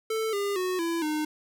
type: tone with pitch steps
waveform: square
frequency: 442.2 / 403.2 / 367.6 / 335.1 / 305.5 Hz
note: A4 / G4 / F#4 / E4 / D#4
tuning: +9 / +49 / -11 / +29 / -32 cents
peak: -27 dBFS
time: 0.1-1.25 s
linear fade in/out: 5 ms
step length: 230 ms
effects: none